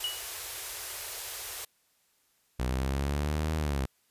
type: band-stop noise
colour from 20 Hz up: white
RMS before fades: -38 dBFS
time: 0-1.65 s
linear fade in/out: 5 ms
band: 110 to 360 Hz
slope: 48 dB/octave
type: tone with exponential decay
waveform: triangle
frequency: 2927 Hz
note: F#7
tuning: 19 cents flat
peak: -25 dBFS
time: 0.04-0.3 s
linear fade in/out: 2 ms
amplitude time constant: 56 ms
type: linear two-way sweep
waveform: sawtooth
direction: up then down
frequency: 61.74 to 79.3 to 64.5 Hz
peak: -24 dBFS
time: 2.59-3.86 s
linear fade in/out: 10 ms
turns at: 3.55 s
effects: white hiss -70 dBFS RMS until 4.1 s + resampled to 32000 Hz